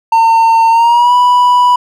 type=tone with pitch glide; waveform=triangle; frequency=908 to 984.5 Hz; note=A#5 to B5; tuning=-46 to -6 cents; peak=-3 dBFS; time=0.12-1.76 s; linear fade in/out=5 ms; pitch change=+140 cents; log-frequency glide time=0.7-1.14 s; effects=none